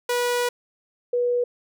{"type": "tone pair in turn", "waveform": ["sawtooth", "sine"], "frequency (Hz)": [486.9, 486.9], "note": ["B4", "B4"], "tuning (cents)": [-25, -25], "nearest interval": "unison", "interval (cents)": 0, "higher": "neither", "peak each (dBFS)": [-17, -19], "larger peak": "first", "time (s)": [[0.09, 0.49], [1.13, 1.44]], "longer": "first", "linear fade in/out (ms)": 5, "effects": []}